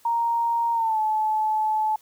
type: tone with pitch glide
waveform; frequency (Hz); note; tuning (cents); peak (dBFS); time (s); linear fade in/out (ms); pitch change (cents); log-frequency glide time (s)
sine; 932 to 864.6; A#5 to A5; -1 to -31; -20; 0.05-1.96; 5; -130; 0.73-0.99
effects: white hiss -57 dBFS RMS until 2.01 s